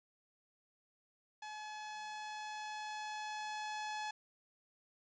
sawtooth tone with level ramp, 852 Hz, G#5, 44 cents sharp, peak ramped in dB -41 to -35 dBFS, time 1.42-4.11 s, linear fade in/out 5 ms, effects resampled to 16000 Hz + 11-bit

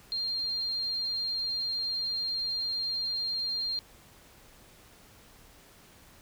sine tone, 4197 Hz, C8, 5 cents sharp, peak -29 dBFS, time 0.12-3.79 s, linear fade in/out 0 ms, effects pink hiss -56 dBFS RMS until 6.21 s

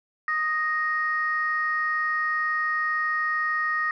sine tone pair together, 1244.5 / 1866.5 Hz, D#6 / A#6, 0 / +2 cents, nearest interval perfect fifth, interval 702 cents, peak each -26 / -24 dBFS, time 0.28-3.91 s, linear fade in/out 2 ms, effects tanh soft clip ceiling -15 dBFS

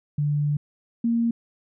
sine tone pair in turn, 146.83 / 232.5 Hz, D3 / A#3, 0 / -4 cents, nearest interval minor sixth, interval 796 cents, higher second, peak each -20 / -19 dBFS, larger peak second, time 0.18-0.57 / 1.04-1.31 s, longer first, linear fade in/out 5 ms, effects none

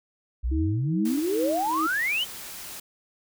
sine exponential sweep, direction up, 55 to 3170 Hz, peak -23 dBFS, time 0.43-2.25 s, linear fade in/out 20 ms
sine tone with tremolo, 318.6 Hz, D#4, 41 cents sharp, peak -24 dBFS, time 0.51-1.87 s, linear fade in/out 10 ms, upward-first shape triangle, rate 2.4 Hz, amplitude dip 90%
white noise, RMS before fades -39 dBFS, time 1.05-2.8 s, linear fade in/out 5 ms
effects none

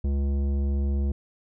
sine tone with tanh clipping, 69.8 Hz, C#2, 13 cents sharp, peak -24 dBFS, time 0.04-1.12 s, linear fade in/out 5 ms, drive 13 dB, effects none

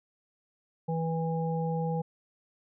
harmonic tone, 163.4 Hz, E3, 15 cents flat, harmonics 1 / 3 / 5, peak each -29 / -34 / -36 dBFS, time 0.88-2.02 s, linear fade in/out 10 ms, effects none

